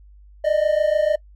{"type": "tone pair together", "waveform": "triangle", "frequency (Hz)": [595.5, 622.3], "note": ["D5", "D#5"], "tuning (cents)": [24, 0], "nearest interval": "minor second", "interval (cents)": 76, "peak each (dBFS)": -17, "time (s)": [0.44, 1.16], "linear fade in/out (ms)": 10, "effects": ["noise-tail reverb RT60 0.1 s tail -22 dB re dry", "added 50 Hz sine -44 dBFS peak until 1.35 s"]}